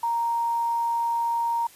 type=tone with quantisation; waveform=sine; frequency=932.3 Hz; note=A#5; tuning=in tune; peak=-22 dBFS; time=0.03-1.67 s; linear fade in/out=5 ms; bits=8; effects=white hiss -51 dBFS RMS until 1.75 s + resampled to 32000 Hz